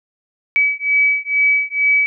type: beating tone pair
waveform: sine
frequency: 2283 / 2285.2 Hz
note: D7 / D7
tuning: -50 / -48 cents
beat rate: 2.2 Hz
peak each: -16 / -16 dBFS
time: 0.56-2.06 s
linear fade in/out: 0 ms
effects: none